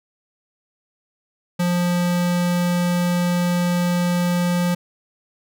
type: tone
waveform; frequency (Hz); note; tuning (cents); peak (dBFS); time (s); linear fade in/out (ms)
square; 176.1; F3; +15; -18; 1.59-4.75; 10
effects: none